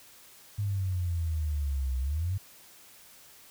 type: exponential two-way sweep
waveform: sine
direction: down then up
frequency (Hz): 103.83 to 63.1 to 99.8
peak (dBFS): -27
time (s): 0.58-2.38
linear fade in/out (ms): 10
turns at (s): 1.99
effects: white hiss -54 dBFS RMS until 3.5 s